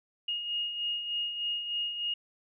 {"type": "beating tone pair", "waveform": "sine", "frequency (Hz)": [2857, 2860.3], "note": ["F7", "F7"], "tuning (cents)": [39, 41], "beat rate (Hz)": 3.3, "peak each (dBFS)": [-40, -31], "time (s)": [0.28, 2.14], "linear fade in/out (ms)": 5, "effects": []}